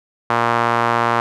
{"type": "tone with band-pass filter", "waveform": "sawtooth", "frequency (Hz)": 117.4, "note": "A#2", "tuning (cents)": 13, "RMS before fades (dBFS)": -17, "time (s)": [0.3, 1.2], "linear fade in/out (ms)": 0, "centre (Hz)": 1100, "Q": 1.9, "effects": []}